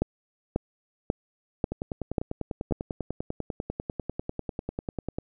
two click trains, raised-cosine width 2 ms, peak -17 / -10 dBFS, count 36 / 6, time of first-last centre 1.72-5.185 / 0.02-2.723 s, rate 10.1 / 1.85 Hz, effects none

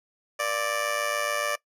15% pulse tone with amplitude modulation, 587.3 Hz, D5, in tune, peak -16 dBFS, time 0.39-1.56 s, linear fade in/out 10 ms, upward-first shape sine, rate 107 Hz, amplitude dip 70%, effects noise-tail reverb RT60 0.1 s tail -20 dB re dry + resampled to 32000 Hz

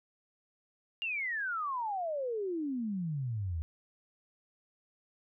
sine exponential sweep, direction down, 2841 to 76.4 Hz, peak -32 dBFS, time 1.02-3.62 s, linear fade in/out 0 ms, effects none

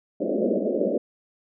white band-pass noise, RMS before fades -24 dBFS, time 0.2-0.98 s, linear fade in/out 5 ms, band 190 to 620 Hz, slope 96 dB/octave, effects none

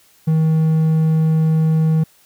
triangle tone, 158.9 Hz, D#3, 37 cents sharp, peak -10 dBFS, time 0.27-2.04 s, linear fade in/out 10 ms, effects white hiss -53 dBFS RMS until 2.25 s

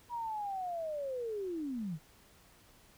sine linear sweep, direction down, 971 to 143.1 Hz, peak -35 dBFS, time 0.09-1.99 s, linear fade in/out 50 ms, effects pink hiss -62 dBFS RMS until 2.97 s

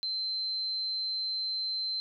sine tone, 4100 Hz, C8, 36 cents flat, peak -30 dBFS, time 0.03-2 s, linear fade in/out 0 ms, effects none

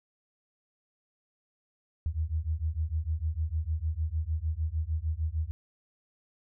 sine beating tone pair, 76.1 / 82.7 Hz, D#2 / E2, -38 / +6 cents, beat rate 6.6 Hz, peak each -31 dBFS, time 2.06-5.51 s, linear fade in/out 0 ms, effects none

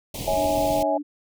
pink band-stop noise, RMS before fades -32 dBFS, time 0.14-0.83 s, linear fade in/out 5 ms, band 930 to 2300 Hz, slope 48 dB/octave
click train, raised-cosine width 5 ms, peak -23 dBFS, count 5, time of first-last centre 0.21-0.707 s, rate 8.05 Hz
sine chord, C# minor, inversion none, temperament equal with one note detuned, 554.4 / 647.6 / 830.6 Hz, C#5 / E5 / G#5, 0 / -31 / 0 cents, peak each -26 / -23 / -25 dBFS, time 0.27-0.98 s, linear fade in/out 10 ms
sine tone with vibrato, 293.7 Hz, D4, in tune, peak -28 dBFS, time 0.36-1.03 s, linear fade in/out 20 ms, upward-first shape square, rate 2.7 Hz, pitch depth 9 cents each way
effects none

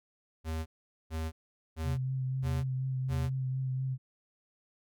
square tone bursts, 80 Hz, D#2, 49 cents sharp, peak -33 dBFS, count 5, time 0.44-3.3 s, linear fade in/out 50 ms, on 220 ms, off 440 ms
sine tone with vibrato, 130.81 Hz, C3, in tune, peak -30 dBFS, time 1.83-3.98 s, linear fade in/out 50 ms, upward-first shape triangle, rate 4.1 Hz, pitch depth 25 cents each way
effects none

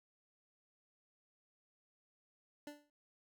25% pulse tone with exponential decay, 293.7 Hz, D4, in tune, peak -40 dBFS, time 2.67-2.9 s, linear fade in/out 2 ms, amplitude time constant 50 ms, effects none

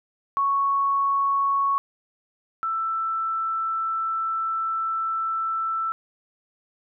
sine tone pair in turn, 1108.7 / 1327.5 Hz, C#6 / E6, 0 / +12 cents, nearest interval minor third, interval 312 cents, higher second, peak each -19 / -23 dBFS, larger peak first, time 0.37-1.78 / 2.63-5.92 s, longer second, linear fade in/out 0 ms, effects none

